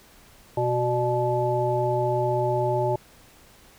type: harmonic tone with a mistuned harmonic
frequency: 123.47 Hz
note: B2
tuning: in tune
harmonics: 1 / 3 / 5 / 7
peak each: -27 / -26 / -26 / -27 dBFS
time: 0.57-2.96 s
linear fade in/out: 5 ms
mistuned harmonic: 5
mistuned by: -44 cents
effects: pink hiss -53 dBFS RMS until 3.78 s